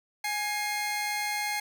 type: tone pair together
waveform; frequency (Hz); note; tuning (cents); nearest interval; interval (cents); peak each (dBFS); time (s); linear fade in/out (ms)
sawtooth; 830.6 / 2128; G#5 / C7; 0 / +29; octave + major third; 1629; -28; 0.24-1.6; 5
effects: none